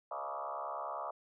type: tone with frequency modulation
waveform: sine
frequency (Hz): 910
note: A#5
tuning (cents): -42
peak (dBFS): -37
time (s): 0.11-1.11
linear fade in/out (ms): 5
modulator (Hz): 69.8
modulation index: 4.9
effects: none